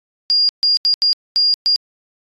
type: tone bursts at uneven times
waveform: sine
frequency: 4824 Hz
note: D8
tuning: 46 cents sharp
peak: -11 dBFS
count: 6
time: 0.3-0.49 / 0.63-0.77 / 0.85-0.94 / 1.02-1.13 / 1.36-1.54 / 1.66-1.76 s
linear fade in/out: 0 ms
effects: AAC 32 kbps